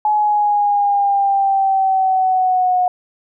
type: exponential sweep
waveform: sine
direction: down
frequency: 849 to 725 Hz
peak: -12 dBFS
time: 0.05-2.88 s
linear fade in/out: 2 ms
effects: none